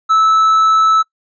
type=tone; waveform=triangle; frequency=1308 Hz; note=E6; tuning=14 cents flat; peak=-6 dBFS; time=0.09-1.03 s; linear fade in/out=20 ms; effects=noise-tail reverb RT60 0.1 s tail -23 dB re dry + resampled to 16000 Hz